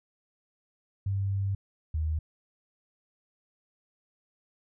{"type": "tone pair in turn", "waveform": "sine", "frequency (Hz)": [98.3, 78.16], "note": ["G2", "D#2"], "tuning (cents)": [5, 8], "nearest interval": "major third", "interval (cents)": 397, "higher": "first", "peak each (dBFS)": -26, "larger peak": "neither", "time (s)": [[1.06, 1.55], [1.94, 2.19]], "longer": "first", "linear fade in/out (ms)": 5, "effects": []}